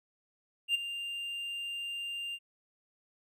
triangle tone with ADSR envelope, 2794 Hz, F7, in tune, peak -22 dBFS, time 0.68-2.39 s, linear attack 66 ms, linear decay 14 ms, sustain -12 dB, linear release 51 ms, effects none

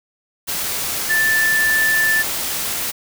sine tone in noise, 1761 Hz, A6, 1 cent sharp, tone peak -14 dBFS, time 1.09-2.23 s, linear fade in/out 20 ms, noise white, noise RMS -23 dBFS, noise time 0.47-2.92 s, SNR +6 dB, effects none

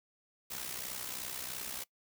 white noise with amplitude modulation, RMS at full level -38 dBFS, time 0.5-1.84 s, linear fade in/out 10 ms, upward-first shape sine, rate 63 Hz, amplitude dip 65%, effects noise-tail reverb RT60 0.1 s tail -21 dB re dry

